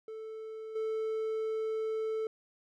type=tone with level steps; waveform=triangle; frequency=440 Hz; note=A4; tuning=in tune; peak=-38 / -29 dBFS; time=0.08-2.27 s; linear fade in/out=2 ms; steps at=0.75 s; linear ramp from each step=10 ms; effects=none